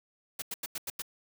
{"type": "noise bursts", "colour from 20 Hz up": "white", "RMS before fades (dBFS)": -36, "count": 6, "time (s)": [0.39, 1.021], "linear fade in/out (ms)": 5, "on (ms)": 31, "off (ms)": 89, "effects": []}